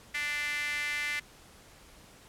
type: tone with high-pass filter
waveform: sawtooth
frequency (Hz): 293.7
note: D4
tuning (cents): 0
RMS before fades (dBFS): -33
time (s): 0.14-1.2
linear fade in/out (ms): 10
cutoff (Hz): 2000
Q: 5.7
effects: pink hiss -55 dBFS RMS until 2.28 s + low-pass 12000 Hz 12 dB/octave